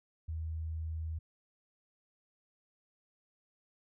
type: tone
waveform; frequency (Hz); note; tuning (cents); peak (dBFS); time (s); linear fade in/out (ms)
sine; 80.1; E2; -49; -35; 0.28-1.19; 10
effects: none